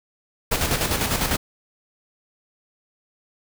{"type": "noise with tremolo", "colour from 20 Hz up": "pink", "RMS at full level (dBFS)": -21, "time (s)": [0.51, 1.37], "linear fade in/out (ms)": 10, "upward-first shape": "square", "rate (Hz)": 10, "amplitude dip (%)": 50, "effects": []}